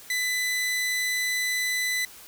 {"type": "tone", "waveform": "sawtooth", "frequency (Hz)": 2000, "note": "B6", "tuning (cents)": 21, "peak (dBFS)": -21, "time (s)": [0.1, 2.05], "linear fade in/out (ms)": 2, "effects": ["white hiss -47 dBFS RMS until 2.27 s"]}